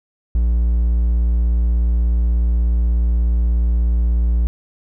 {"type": "tone", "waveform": "triangle", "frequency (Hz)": 58.3, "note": "A#1", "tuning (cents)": 1, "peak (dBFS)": -11, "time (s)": [0.35, 4.47], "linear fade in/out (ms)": 0, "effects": []}